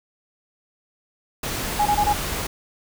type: noise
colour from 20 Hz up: pink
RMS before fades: -27 dBFS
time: 1.43-2.47 s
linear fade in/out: 5 ms
type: tone bursts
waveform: sine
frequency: 830.6 Hz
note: G#5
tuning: in tune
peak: -16 dBFS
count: 4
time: 1.79-2.132 s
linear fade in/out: 10 ms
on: 69 ms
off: 22 ms
effects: none